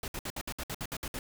pink noise bursts, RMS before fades -37 dBFS, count 11, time 0.03-1.19 s, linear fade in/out 2 ms, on 50 ms, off 61 ms, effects none

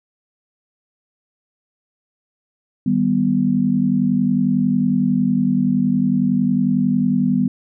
sine chord, Eb augmented, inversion none, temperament equal, 155.56 / 196 / 246.9 Hz, Eb3 / G3 / B3, 0 / 0 / 0 cents, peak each -23 / -18 / -17 dBFS, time 2.86-7.48 s, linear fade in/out 5 ms, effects none

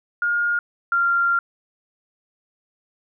sine tone pair in turn, 1421 / 1386.9 Hz, F6 / F6, +30 / -12 cents, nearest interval unison, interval 42 cents, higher first, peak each -18 / -16 dBFS, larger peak second, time 0.22-0.59 / 0.92-1.39 s, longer second, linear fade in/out 2 ms, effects none

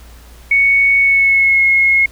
sine tone with pitch glide, 2222 to 2165 Hz, C#7 to C#7, +4 to -41 cents, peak -8 dBFS, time 0.51-2.06 s, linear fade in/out 5 ms, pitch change -45 cents, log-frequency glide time 0.99-1.63 s, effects added 58 Hz sine -37 dBFS peak until 2.11 s + pink hiss -44 dBFS RMS until 2.11 s

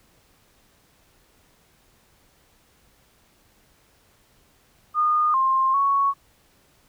sine tone with pitch steps, 1223 / 1058 / 1111 Hz, D#6 / C6 / C#6, -30 / +19 / +4 cents, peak -17 dBFS, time 4.94-6.14 s, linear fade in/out 50 ms, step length 400 ms, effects pink hiss -60 dBFS RMS until 6.88 s

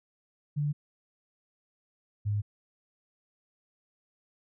sine tone pair in turn, 146.7 / 103.48 Hz, D3 / G#2, -2 / -6 cents, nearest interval tritone, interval 604 cents, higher first, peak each -26 dBFS, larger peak neither, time 0.56-0.73 / 2.25-2.42 s, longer neither, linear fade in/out 20 ms, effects none

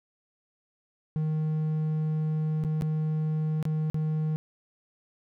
triangle tone with dropouts, 155.56 Hz, D#3, in tune, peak -23 dBFS, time 1.16-4.36 s, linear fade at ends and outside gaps 0 ms, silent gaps 2.638-2.648 / 2.811-2.821 / 3.627-3.653 / 3.9-3.944 s, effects none

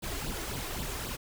pink noise with flanger, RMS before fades -36 dBFS, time 0.02-1.17 s, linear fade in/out 20 ms, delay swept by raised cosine 0.23 to 2.93 ms, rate 3.8 Hz, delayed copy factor +0.7, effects none

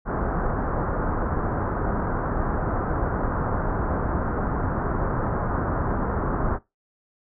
pink low-pass noise, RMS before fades -25 dBFS, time 0.05-6.59 s, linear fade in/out 50 ms, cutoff 1500 Hz, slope 48 dB/octave, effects noise-tail reverb RT60 0.2 s tail -19 dB re dry

